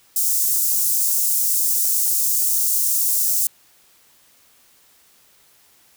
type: high-pass noise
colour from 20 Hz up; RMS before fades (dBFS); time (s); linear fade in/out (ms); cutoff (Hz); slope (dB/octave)
white; -19; 0.16-3.47; 2; 6400; 24
effects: white hiss -55 dBFS RMS until 5.96 s